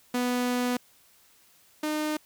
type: tone pair in turn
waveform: sawtooth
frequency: 246.9 / 305.1 Hz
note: B3 / D#4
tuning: 0 / -34 cents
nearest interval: major third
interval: 366 cents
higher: second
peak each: -21 / -23 dBFS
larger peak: first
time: 0.14-0.77 / 1.83-2.17 s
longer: first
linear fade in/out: 5 ms
effects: white hiss -60 dBFS RMS until 2.25 s